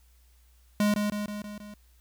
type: tone with echo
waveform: square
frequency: 207.7 Hz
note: G#3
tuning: in tune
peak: -22 dBFS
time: 0.8-0.94 s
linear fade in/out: 2 ms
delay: 160 ms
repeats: 5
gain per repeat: -4 dB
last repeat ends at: 1.74 s
effects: added 60 Hz sine -57 dBFS peak until 2 s + white hiss -67 dBFS RMS until 2 s